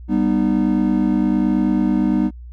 triangle chord, G augmented, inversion none, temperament just, 196 / 245 / 306.2 Hz, G3 / B3 / D#4, 0 / -14 / -28 cents, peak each -17 dBFS, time 0.08-2.31 s, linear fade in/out 50 ms, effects added 60 Hz sine -33 dBFS peak until 2.52 s

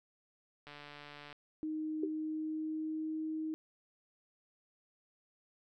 click train, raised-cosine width 0.3 ms, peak -34 dBFS, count 97, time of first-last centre 0.67-1.328 s, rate 146 Hz
sine tone with pitch glide, 311.1 to 314.5 Hz, D#4 to D#4, 0 to +19 cents, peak -35 dBFS, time 1.63-3.54 s, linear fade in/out 0 ms, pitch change +19 cents, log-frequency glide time 2.05-3.23 s
sine tone with exponential decay, 387.4 Hz, G4, 20 cents flat, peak -29 dBFS, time 2.03-2.12 s, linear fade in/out 5 ms, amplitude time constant 18 ms
effects none

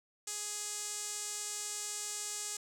sawtooth tone with band-pass filter, 416.2 Hz, G#4, 4 cents sharp, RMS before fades -40 dBFS, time 0.27-2.57 s, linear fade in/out 5 ms, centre 7500 Hz, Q 3, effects none

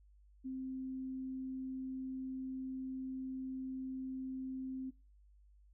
sine tone, 261.6 Hz, C4, in tune, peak -39 dBFS, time 0.44-4.91 s, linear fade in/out 20 ms, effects noise-tail reverb RT60 0.3 s tail -21 dB re dry + added 50 Hz sine -61 dBFS peak until 5.73 s

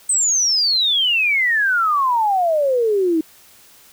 sine exponential sweep, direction down, 8372 to 310 Hz, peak -14 dBFS, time 0.09-3.21 s, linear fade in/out 5 ms, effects white hiss -48 dBFS RMS until 3.92 s

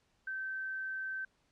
sine tone, 1547 Hz, G6, 23 cents flat, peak -36 dBFS, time 0.27-1.25 s, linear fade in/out 5 ms, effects pink hiss -74 dBFS RMS until 1.51 s + low-pass 7000 Hz 12 dB/octave

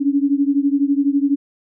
sine beating tone pair, 277.2 / 289.2 Hz, C#4 / D4, 0 / -27 cents, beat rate 12 Hz, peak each -16 / -18 dBFS, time 0-1.36 s, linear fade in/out 20 ms, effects none

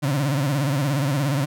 35% pulse tone with vibrato, 140.2 Hz, C#3, 20 cents sharp, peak -18 dBFS, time 0.02-1.46 s, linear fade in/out 20 ms, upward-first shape sine, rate 17 Hz, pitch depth 130 cents each way, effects none

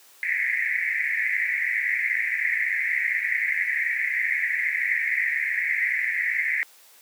white band-pass noise, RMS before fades -25 dBFS, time 0.23-6.63 s, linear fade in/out 0 ms, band 1800 to 2200 Hz, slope 96 dB/octave, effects white hiss -53 dBFS RMS until 7.01 s + high-pass 400 Hz 12 dB/octave

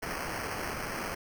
violet noise with sample-and-hold, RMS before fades -36 dBFS, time 0.02-1.15 s, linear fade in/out 10 ms, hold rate 3675 Hz, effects none

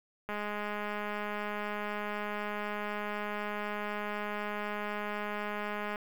click train, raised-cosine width 0.5 ms, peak -22 dBFS, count 1180, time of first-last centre 0.29-5.958 s, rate 208 Hz, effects 8-bit

